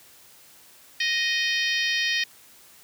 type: harmonic tone with a mistuned harmonic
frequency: 622.3 Hz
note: D#5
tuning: in tune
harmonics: 3 / 4 / 5 / 6 / 7 / 8 / 9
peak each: -26 / -28 / -30 / -32 / -33 / -34 / -35 dBFS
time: 1-2.24 s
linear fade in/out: 5 ms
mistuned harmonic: 6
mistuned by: -19 cents
effects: white hiss -52 dBFS RMS until 2.83 s + high-pass 60 Hz 12 dB/octave